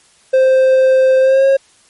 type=tone with pitch glide; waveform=triangle; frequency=523.3 to 542.4 Hz; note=C5 to C#5; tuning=0 to -38 cents; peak=-5 dBFS; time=0.33-1.57 s; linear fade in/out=10 ms; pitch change=+62 cents; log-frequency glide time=1.2-1.46 s; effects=white hiss -50 dBFS RMS until 1.89 s + MP3 48 kbps